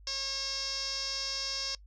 5% pulse tone with low-pass filter, 543 Hz, C#5, 36 cents flat, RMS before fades -35 dBFS, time 0.07-1.75 s, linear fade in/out 2 ms, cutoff 5400 Hz, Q 7, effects noise-tail reverb RT60 0.1 s tail -22 dB re dry + added 50 Hz sine -51 dBFS peak until 1.86 s

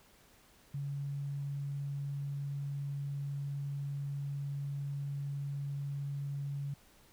sine tone, 141 Hz, C#3, 30 cents sharp, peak -35 dBFS, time 0.74-6.74 s, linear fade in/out 5 ms, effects pink hiss -63 dBFS RMS until 7.12 s

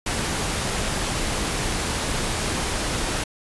pink noise, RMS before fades -25 dBFS, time 0.06-3.24 s, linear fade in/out 5 ms, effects resampled to 24000 Hz

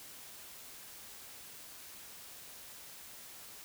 silence, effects white hiss -51 dBFS RMS until 3.64 s

